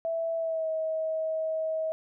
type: tone with pitch glide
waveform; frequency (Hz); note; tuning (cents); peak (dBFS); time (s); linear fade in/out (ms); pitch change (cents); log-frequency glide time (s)
sine; 659.3 to 637.2; E5 to D#5; 0 to +41; -27; 0.05-1.92; 0; -59; 0.37-0.69
effects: none